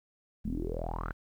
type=tone with low-pass filter sweep; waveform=sawtooth; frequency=41.2 Hz; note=E1; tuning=in tune; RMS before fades=-35 dBFS; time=0.44-1.13 s; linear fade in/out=20 ms; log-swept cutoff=200 to 1600 Hz; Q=9.3; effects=11-bit